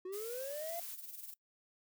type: linear sweep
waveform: triangle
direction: up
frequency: 360 to 698 Hz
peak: -38 dBFS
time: 0.05-0.8 s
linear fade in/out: 5 ms
type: noise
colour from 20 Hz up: blue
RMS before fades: -47 dBFS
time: 0.12-0.95 s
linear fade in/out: 20 ms
type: noise with tremolo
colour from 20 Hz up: violet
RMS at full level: -46 dBFS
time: 0.68-1.34 s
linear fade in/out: 5 ms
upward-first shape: sine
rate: 20 Hz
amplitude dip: 60%
effects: noise-tail reverb RT60 0.1 s tail -22 dB re dry